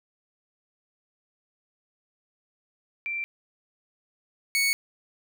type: tone pair in turn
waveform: sine / sawtooth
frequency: 2352 / 2220 Hz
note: D7 / C#7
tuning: +2 / +2 cents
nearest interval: minor second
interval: 100 cents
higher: first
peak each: -28 / -18 dBFS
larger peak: second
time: 3.06-3.24 / 4.55-4.73 s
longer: neither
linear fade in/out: 0 ms
effects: none